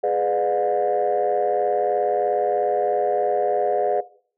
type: chord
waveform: sine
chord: G# diminished seventh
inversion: none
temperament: just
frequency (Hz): 415.3 / 498.4 / 598 / 717.6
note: G#4 / B4 / D5 / F5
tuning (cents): 0 / +16 / +31 / +47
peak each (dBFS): -23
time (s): 0.03-4.01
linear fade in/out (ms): 10
effects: noise-tail reverb RT60 0.5 s tail -18 dB re dry + tanh soft clip ceiling -12 dBFS